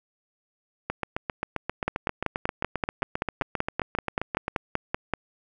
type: two click trains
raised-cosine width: 0.5 ms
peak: -12 / -9 dBFS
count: 28 / 18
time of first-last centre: 0.9-4.481 / 1.88-5.137 s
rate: 7.54 / 5.22 Hz
effects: none